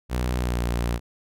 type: tone with pitch glide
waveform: sawtooth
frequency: 61.74 to 59.22 Hz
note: B1 to A#1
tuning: 0 to +28 cents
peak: -19 dBFS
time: 0.09-1 s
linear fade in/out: 50 ms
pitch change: -72 cents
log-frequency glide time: 0.37-0.6 s
effects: none